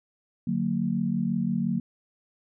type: chord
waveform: sine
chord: D augmented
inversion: none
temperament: just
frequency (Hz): 146.83 / 183.54 / 229.4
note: D3 / F#3 / A#3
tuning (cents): 0 / -14 / -28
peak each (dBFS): -32 / -27 / -27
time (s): 0.47-1.8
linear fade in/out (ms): 5
effects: none